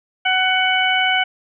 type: harmonic tone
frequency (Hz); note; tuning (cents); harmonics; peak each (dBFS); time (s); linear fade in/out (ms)
747; F#5; +16; 1 / 2 / 3 / 4; -20 / -20 / -20 / -20; 0.25-1.24; 10
effects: none